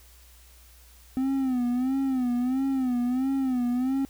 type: tone with vibrato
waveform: triangle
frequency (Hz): 256.5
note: C4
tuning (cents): -34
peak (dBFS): -21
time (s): 1.17-4.05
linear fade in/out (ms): 0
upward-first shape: sine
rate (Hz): 1.5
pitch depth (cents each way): 100
effects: added 60 Hz sine -52 dBFS peak until 4.09 s + white hiss -56 dBFS RMS until 4.09 s